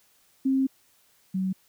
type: tone pair in turn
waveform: sine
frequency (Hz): 266.6 / 188.51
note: C4 / F#3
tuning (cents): +33 / +33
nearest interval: tritone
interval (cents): 600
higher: first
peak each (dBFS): -20 / -24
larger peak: first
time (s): 0.45-0.67 / 1.34-1.53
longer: first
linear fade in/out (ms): 10
effects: white hiss -63 dBFS RMS until 1.68 s